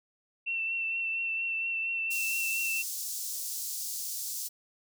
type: tone with vibrato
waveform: sine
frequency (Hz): 2694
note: E7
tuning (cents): +37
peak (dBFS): -29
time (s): 0.46-2.83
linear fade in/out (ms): 20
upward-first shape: triangle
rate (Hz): 4.3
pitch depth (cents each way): 25
type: high-pass noise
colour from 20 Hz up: pink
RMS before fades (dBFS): -36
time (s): 2.1-4.49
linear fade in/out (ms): 20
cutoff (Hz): 5400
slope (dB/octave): 24
effects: none